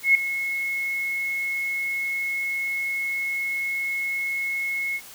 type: tone with ADSR envelope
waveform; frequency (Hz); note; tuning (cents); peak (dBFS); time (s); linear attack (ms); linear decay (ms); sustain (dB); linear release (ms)
sine; 2176; C#7; -33; -11; 0.03-5.01; 120; 3; -13; 56
effects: white hiss -44 dBFS RMS until 5.14 s